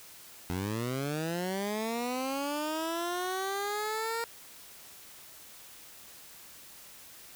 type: linear sweep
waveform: 15% pulse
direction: up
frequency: 85.9 to 466.2 Hz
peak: -25 dBFS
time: 0.5-4.24 s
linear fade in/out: 0 ms
effects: white hiss -51 dBFS RMS until 7.35 s